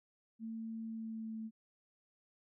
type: tone with pitch glide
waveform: sine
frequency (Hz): 224.5 to 221.2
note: A3 to A3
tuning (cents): +35 to +9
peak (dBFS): -40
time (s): 0.39-1.51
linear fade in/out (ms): 50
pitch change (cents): -26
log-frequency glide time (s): 0.85-1.38
effects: none